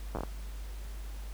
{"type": "slowing click train", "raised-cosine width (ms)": 1, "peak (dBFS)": -21, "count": 6, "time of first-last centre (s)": [0.15, 0.235], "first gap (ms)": 9, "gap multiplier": 1.32, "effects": ["added 50 Hz sine -38 dBFS peak until 1.33 s", "pink hiss -53 dBFS RMS until 1.33 s"]}